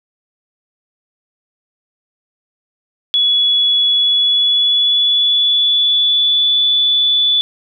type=tone with pitch glide; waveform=sine; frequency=3390 to 3467 Hz; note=G#7 to A7; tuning=+35 to -26 cents; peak=-10 dBFS; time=3.14-7.41 s; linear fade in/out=0 ms; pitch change=+39 cents; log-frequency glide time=3.91-6.61 s; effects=none